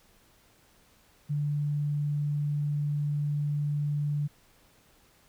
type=tone; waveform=sine; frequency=146.6 Hz; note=D3; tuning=3 cents flat; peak=-26 dBFS; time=1.29-4.28 s; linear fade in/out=20 ms; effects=pink hiss -62 dBFS RMS until 5.28 s